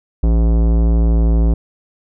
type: tone with tanh clipping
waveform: sine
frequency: 56.3 Hz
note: A1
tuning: 40 cents sharp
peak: -12 dBFS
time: 0.23-1.54 s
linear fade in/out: 5 ms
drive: 18 dB
effects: none